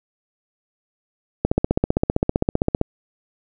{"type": "click train", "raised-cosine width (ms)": 2, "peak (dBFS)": -3, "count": 22, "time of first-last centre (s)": [1.45, 2.814], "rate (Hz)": 15.4, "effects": []}